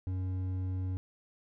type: tone with hard clipping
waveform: triangle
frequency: 92.9 Hz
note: F#2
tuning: 7 cents sharp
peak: -33 dBFS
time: 0.07-0.97 s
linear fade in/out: 0 ms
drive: 10 dB
effects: none